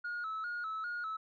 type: tone with vibrato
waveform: sine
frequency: 1366 Hz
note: F6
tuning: 39 cents flat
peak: -34 dBFS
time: 0.04-1.17 s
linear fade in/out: 10 ms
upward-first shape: square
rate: 2.5 Hz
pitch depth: 84 cents each way
effects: tanh soft clip ceiling -34 dBFS